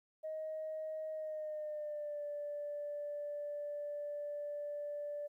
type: tone with pitch glide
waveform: sine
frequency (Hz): 627 to 585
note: D#5 to D5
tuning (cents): +13 to -7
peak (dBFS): -38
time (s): 0.23-5.28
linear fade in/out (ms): 20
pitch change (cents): -120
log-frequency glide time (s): 1.12-2.24
effects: tanh soft clip ceiling -34 dBFS + 13-bit